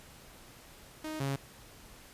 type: tone pair in turn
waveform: sawtooth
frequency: 311.1 / 137.42 Hz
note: D#4 / C#3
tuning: 0 / -15 cents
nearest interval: octave + major second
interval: 1415 cents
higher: first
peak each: -33 / -27 dBFS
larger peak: second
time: 1.04-1.2 / 1.2-1.36 s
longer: neither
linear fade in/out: 5 ms
effects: pink hiss -54 dBFS RMS until 2.13 s + resampled to 32000 Hz